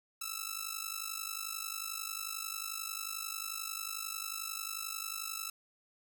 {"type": "ring-modulated tone", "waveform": "5% pulse", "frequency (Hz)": 1318.5, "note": "E6", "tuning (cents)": 0, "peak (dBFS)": -23, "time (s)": [0.21, 5.5], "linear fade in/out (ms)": 5, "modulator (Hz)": 25.6, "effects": []}